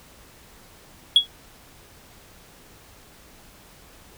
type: tone with exponential decay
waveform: sine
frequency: 3345 Hz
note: G#7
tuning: 12 cents sharp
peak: -5 dBFS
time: 1.16-1.27 s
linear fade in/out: 2 ms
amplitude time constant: 22 ms
effects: tanh soft clip ceiling -7 dBFS + pink hiss -50 dBFS RMS until 4.17 s